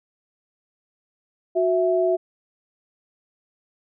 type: tone pair together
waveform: sine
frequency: 366.9 / 659.3 Hz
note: F#4 / E5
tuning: -15 / 0 cents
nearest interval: minor seventh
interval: 1015 cents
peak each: -20 dBFS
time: 1.55-2.17 s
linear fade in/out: 20 ms
effects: none